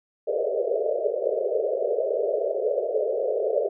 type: band-pass noise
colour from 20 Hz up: pink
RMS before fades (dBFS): -25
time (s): 0.27-3.69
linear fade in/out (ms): 10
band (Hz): 400 to 640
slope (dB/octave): 96
effects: none